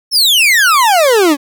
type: exponential sweep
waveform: 40% pulse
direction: down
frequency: 5510 to 270 Hz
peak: -6 dBFS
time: 0.11-1.37 s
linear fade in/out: 50 ms
effects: none